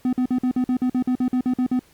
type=tone bursts; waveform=triangle; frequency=252.3 Hz; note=B3; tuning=37 cents sharp; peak=-15 dBFS; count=14; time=0.05-1.793 s; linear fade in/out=2 ms; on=79 ms; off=49 ms; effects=pink hiss -55 dBFS RMS until 1.93 s + MP3 96 kbps